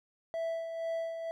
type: tone with tremolo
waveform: triangle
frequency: 659.3 Hz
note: E5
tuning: in tune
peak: -29 dBFS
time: 0.34-1.31 s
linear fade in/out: 0 ms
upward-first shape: sine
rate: 2.1 Hz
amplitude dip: 50%
effects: none